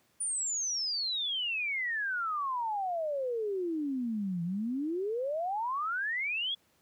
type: exponential two-way sweep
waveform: sine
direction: down then up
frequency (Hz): 9530 to 166.1 to 3431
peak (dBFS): -30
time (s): 0.2-6.55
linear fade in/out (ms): 10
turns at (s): 4.43
effects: pink hiss -69 dBFS RMS until 6.81 s + high-pass 100 Hz 12 dB/octave